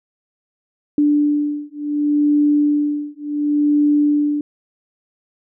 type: beating tone pair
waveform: sine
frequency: 293.7 / 294.39 Hz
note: D4 / D4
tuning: 0 / +4 cents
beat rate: 0.69 Hz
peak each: -17 dBFS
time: 0.98-4.41 s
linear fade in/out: 2 ms
effects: none